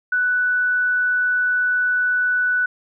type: tone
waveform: sine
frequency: 1486 Hz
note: F#6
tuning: 7 cents sharp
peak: -16 dBFS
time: 0.12-2.66 s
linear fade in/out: 5 ms
effects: none